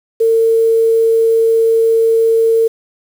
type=tone with quantisation; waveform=sine; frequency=452.8 Hz; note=A4; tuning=50 cents sharp; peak=-8 dBFS; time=0.2-2.68 s; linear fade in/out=10 ms; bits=6; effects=none